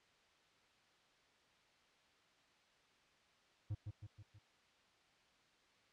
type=tone with echo; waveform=triangle; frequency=103.83 Hz; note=G#2; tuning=in tune; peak=-36 dBFS; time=3.7-3.75 s; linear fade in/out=10 ms; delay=160 ms; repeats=4; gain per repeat=-5 dB; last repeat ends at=4.39 s; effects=white hiss -71 dBFS RMS until 5.92 s + low-pass 4000 Hz 12 dB/octave